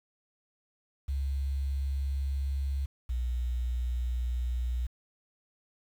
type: tone pair in turn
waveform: sine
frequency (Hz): 68.5 / 61.03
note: C#2 / B1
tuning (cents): -20 / -20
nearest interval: major second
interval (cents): 200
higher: first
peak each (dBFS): -28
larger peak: neither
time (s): 1.08-2.86 / 3.09-4.87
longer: neither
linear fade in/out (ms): 10
effects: 9-bit